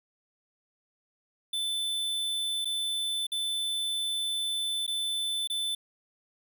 square tone with dropouts, 3520 Hz, A7, in tune, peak -29 dBFS, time 1.53-5.75 s, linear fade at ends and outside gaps 5 ms, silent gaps 2.647-2.654 / 3.268-3.318 / 4.866-4.877 / 5.474-5.499 s, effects none

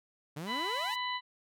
sawtooth exponential sweep, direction up, 140 to 1024 Hz, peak -34 dBFS, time 0.36-0.96 s, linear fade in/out 10 ms
harmonic tone, 996 Hz, B5, 14 cents sharp, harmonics 1 / 2 / 3 / 4, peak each -35 / -38 / -40 / -41 dBFS, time 0.46-1.21 s, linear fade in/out 50 ms
effects none

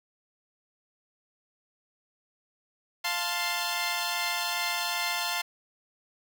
10% pulse chord, F major, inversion none, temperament equal, 698.5 / 880 / 1046.5 Hz, F5 / A5 / C6, 0 / 0 / 0 cents, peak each -24 dBFS, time 3.04-5.42 s, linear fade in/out 10 ms, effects none

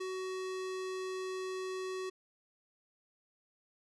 square tone with low-pass filter, 374.4 Hz, F#4, 20 cents sharp, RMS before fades -39 dBFS, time 0-2.1 s, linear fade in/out 10 ms, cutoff 7200 Hz, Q 0.94, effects none

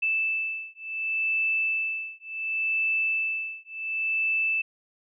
sine beating tone pair, 2637 / 2637.69 Hz, E7 / E7, 0 / 0 cents, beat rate 0.69 Hz, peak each -28 / -28 dBFS, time 0.02-4.62 s, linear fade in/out 10 ms, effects none

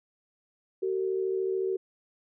sine tone pair together, 380 / 453.7 Hz, F#4 / A#4, +46 / -47 cents, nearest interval minor third, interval 307 cents, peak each -27 / -33 dBFS, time 0.82-1.77 s, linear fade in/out 10 ms, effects none

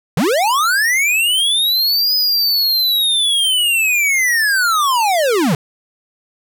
square linear two-way sweep, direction up then down, 129.2 to 5030 to 129.2 Hz, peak -13 dBFS, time 0.17-5.55 s, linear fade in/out 2 ms, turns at 2.15 s, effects none

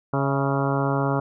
harmonic tone with a mistuned harmonic, 138.5 Hz, C#3, 1 cent flat, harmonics 1 / 2 / 3 / 4 / 5 / 6 / 7 / 8 / 9 / 10, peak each -24 / -27 / -29 / -30 / -31 / -32 / -32 / -33 / -34 / -34 dBFS, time 0.13-1.2 s, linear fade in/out 5 ms, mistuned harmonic 5, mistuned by -39 cents, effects none

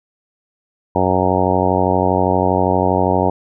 harmonic tone, 92.5 Hz, F#2, in tune, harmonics 1 / 2 / 3 / 4 / 5 / 6 / 7 / 8 / 9 / 10, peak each -22 / -22 / -22 / -22 / -22 / -22 / -22 / -22 / -22 / -22 dBFS, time 0.95-3.3 s, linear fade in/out 5 ms, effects none

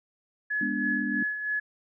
sine tone with tremolo, 1700 Hz, G#6, 40 cents sharp, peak -25 dBFS, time 0.5-1.6 s, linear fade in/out 10 ms, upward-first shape sine, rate 3.1 Hz, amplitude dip 55%
sine chord, G# diminished, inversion none, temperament equal, 207.7 / 246.9 / 293.7 Hz, G#3 / B3 / D4, 0 / 0 / 0 cents, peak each -32 dBFS, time 0.61-1.23 s, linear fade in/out 5 ms
effects none

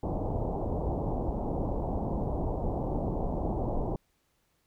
pink low-pass noise, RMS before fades -31 dBFS, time 0.03-3.96 s, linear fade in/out 2 ms, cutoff 890 Hz, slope 48 dB/octave, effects pink hiss -73 dBFS RMS until 4.66 s

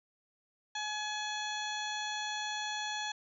harmonic tone, 846 Hz, G#5, 32 cents sharp, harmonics 1 / 2 / 3 / 4 / 5 / 7 / 8, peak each -39 / -40 / -46 / -41 / -45 / -47 / -50 dBFS, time 0.75-3.12 s, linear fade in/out 5 ms, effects none

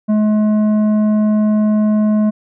sine tone with tanh clipping, 212.8 Hz, G#3, 42 cents sharp, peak -12 dBFS, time 0.08-2.31 s, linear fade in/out 20 ms, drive 9 dB, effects none

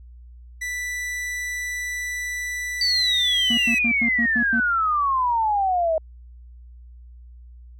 45% pulse tone, 1975.5 Hz, B6, in tune, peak -26 dBFS, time 0.61-3.79 s, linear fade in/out 10 ms
sine exponential sweep, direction down, 4641 to 626 Hz, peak -18 dBFS, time 2.81-5.98 s, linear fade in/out 2 ms
triangle tone bursts, 233.1 Hz, A#3, in tune, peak -20 dBFS, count 7, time 3.5-4.602 s, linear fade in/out 5 ms, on 76 ms, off 95 ms
effects added 60 Hz sine -41 dBFS peak until 7.79 s + low-pass 11000 Hz 12 dB/octave

